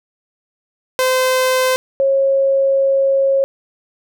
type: tone pair in turn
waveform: sawtooth / sine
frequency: 515 / 544 Hz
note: C5 / C#5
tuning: -28 / -33 cents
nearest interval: minor second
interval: 95 cents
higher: second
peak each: -9 / -11 dBFS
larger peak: first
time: 0.99-1.76 / 2-3.44 s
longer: second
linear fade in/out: 0 ms
effects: none